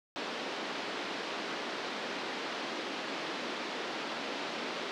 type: band-pass noise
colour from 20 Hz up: pink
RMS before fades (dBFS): -38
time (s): 0.16-4.91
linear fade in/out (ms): 0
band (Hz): 250 to 4600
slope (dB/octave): 24
effects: none